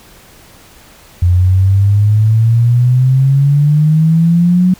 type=exponential sweep; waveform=sine; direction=up; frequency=87.31 to 185 Hz; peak=-6 dBFS; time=1.22-4.74 s; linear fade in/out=5 ms; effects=pink hiss -41 dBFS RMS until 4.79 s